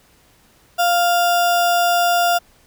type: tone with sample-and-hold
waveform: sine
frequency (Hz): 698.5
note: F5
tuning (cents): 0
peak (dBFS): -13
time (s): 0.78-2.39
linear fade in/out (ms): 20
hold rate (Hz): 2100
effects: pink hiss -54 dBFS RMS until 2.66 s